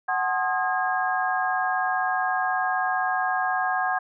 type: tone cluster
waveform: sine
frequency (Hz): 744 / 863 / 1061 / 1242 / 1630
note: F#5 / A5 / C6 / D#6 / G#6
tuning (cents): +9 / -34 / +24 / -3 / -33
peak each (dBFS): -25 / -34 / -30 / -32 / -27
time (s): 0.08-3.99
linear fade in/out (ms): 10
effects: none